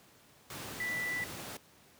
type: tone in noise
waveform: sine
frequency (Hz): 1975.5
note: B6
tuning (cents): 0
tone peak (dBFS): -33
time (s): 0.8-1.24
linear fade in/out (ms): 2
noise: pink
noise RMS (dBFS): -43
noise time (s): 0.5-1.57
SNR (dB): +7
effects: pink hiss -61 dBFS RMS until 1.99 s + high-pass 100 Hz 12 dB/octave